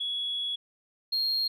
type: tone pair in turn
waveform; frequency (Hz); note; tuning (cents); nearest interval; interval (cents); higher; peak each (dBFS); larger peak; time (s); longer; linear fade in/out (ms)
sine; 3364 / 4238; G#7 / C8; +22 / +21; major third; 399; second; -28 / -23; second; 0-0.56 / 1.12-1.48; first; 10
effects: tanh soft clip ceiling -23 dBFS

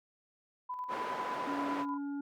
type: tone with tremolo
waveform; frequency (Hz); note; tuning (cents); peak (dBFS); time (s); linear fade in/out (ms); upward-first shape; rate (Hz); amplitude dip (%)
sine; 998; B5; +18; -35; 0.69-1.98; 10; square; 10; 40
type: band-pass noise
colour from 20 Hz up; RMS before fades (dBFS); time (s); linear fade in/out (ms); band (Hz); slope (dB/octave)
white; -40; 0.88-1.86; 50; 280 to 1100; 12
type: harmonic tone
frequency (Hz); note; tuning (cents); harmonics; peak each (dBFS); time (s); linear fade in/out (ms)
283.2; C#4; +37; 1 / 3 / 5; -35 / -52 / -54; 1.47-2.21; 5
effects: none

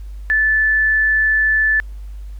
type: tone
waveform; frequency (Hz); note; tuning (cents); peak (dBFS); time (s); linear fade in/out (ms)
sine; 1747; A6; -13; -12; 0.3-1.8; 0
effects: added 50 Hz sine -28 dBFS peak until 2.39 s + pink hiss -55 dBFS RMS until 2.39 s

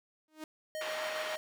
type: tone with exponential growth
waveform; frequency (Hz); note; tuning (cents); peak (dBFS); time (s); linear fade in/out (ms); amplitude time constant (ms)
sawtooth; 311.1; D#4; 0; -34; 0.28-0.44; 2; 34
type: tone with tremolo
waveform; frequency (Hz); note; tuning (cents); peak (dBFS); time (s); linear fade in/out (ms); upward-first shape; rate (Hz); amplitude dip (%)
square; 622.3; D#5; 0; -37; 0.75-1.37; 0; square; 7.4; 25
type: band-pass noise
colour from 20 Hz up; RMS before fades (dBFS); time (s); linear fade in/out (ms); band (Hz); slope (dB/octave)
pink; -40; 0.81-1.36; 2; 880 to 3100; 12
effects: none

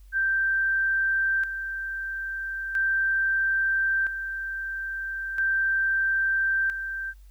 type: tone with tremolo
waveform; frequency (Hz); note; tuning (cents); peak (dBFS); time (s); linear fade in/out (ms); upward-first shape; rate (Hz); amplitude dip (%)
sine; 1568; G6; 0; -21; 0.12-7.14; 50; square; 0.38; 60
effects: added 48 Hz sine -46 dBFS peak until 7.3 s + white hiss -66 dBFS RMS until 7.3 s

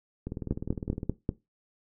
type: two click trains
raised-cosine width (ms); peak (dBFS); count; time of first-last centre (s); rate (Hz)
3; -14 / -21; 5 / 16; 0.51-1.291 / 0.27-1.031; 5.12 / 19.7
effects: noise-tail reverb RT60 0.2 s tail -17 dB re dry

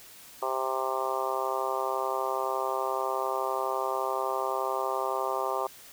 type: harmonic tone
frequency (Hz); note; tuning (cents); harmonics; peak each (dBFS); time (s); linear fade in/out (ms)
131.7; C3; +12; 3 / 4 / 5 / 6 / 7 / 8 / 9; -35 / -35 / -35 / -35 / -35 / -35 / -35; 0.42-5.67; 5
effects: white hiss -50 dBFS RMS until 5.92 s

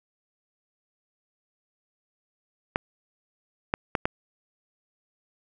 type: clicks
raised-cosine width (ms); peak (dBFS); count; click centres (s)
0.5; -8; 4; 2.759 / 3.739 / 3.952 / 4.055
effects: none

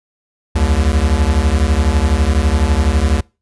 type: beating tone pair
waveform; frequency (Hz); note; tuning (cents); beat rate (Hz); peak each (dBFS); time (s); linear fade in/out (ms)
square; 66.7 / 78.7; C2 / D#2; +34 / +20; 12; -15; 0.55-3.21; 10
effects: noise-tail reverb RT60 0.3 s tail -25 dB re dry + resampled to 24000 Hz

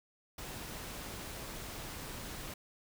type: noise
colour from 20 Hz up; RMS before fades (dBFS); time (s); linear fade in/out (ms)
pink; -44; 0.38-2.54; 5
effects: none

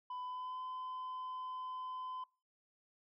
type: tone with pitch glide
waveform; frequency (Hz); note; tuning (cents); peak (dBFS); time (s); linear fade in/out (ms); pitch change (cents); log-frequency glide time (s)
sine; 1000 to 1019.8; B5 to C6; +21 to -45; -38; 0.1-2.24; 5; +34; 0.22-0.61
effects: noise-tail reverb RT60 0.3 s tail -24 dB re dry + tanh soft clip ceiling -40 dBFS

